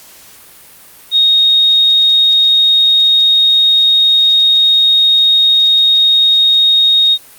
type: tone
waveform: sine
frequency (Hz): 3729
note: A#7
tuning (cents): 0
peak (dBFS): -6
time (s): 1.11-7.18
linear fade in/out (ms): 50
effects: white hiss -39 dBFS RMS until 7.38 s + Opus 48 kbps